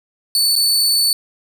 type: tone with dropouts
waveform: sawtooth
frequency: 4483 Hz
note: C#8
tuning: 19 cents sharp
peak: -10 dBFS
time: 0.35-1.13 s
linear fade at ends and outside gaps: 1 ms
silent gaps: 0.555-0.562 s
effects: none